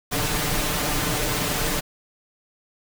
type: noise with comb filter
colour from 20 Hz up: pink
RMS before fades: -24 dBFS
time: 0.11-1.81 s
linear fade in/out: 20 ms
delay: 6.7 ms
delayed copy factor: +0.65
effects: none